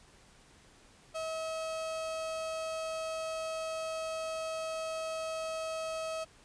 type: tone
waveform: 35% pulse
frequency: 642 Hz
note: E5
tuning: 46 cents flat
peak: -33 dBFS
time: 1.14-6.25 s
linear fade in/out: 20 ms
effects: pink hiss -60 dBFS RMS until 6.44 s + resampled to 22050 Hz